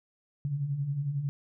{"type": "beating tone pair", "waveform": "sine", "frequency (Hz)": [132.7, 143.7], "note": ["C3", "D3"], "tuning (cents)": [25, -37], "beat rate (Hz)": 11, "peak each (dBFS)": [-37, -29], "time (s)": [0.45, 1.29], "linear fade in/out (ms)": 0, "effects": []}